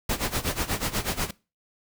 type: noise with tremolo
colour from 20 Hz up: pink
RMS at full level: -25 dBFS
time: 0.09-1.31 s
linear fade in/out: 5 ms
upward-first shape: sine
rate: 8.2 Hz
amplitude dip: 85%
effects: noise-tail reverb RT60 0.3 s tail -21 dB re dry